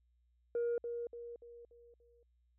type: tone with echo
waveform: sine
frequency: 473.2 Hz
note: A#4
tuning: 26 cents sharp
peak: -30 dBFS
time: 0.55-0.78 s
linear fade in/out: 2 ms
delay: 290 ms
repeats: 5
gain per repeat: -7 dB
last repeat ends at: 2.23 s
effects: tanh soft clip ceiling -30 dBFS + added 60 Hz sine -70 dBFS peak until 2.58 s